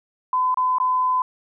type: tone with dropouts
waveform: sine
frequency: 1014 Hz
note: B5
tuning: 45 cents sharp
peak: -17 dBFS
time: 0.33-1.22 s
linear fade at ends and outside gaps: 2 ms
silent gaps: 0.544-0.572 / 0.784-0.8 s
effects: none